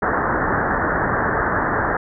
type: low-pass noise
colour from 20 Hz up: white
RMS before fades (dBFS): -20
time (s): 0.02-1.97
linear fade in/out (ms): 5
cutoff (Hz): 1800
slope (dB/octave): 96
effects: none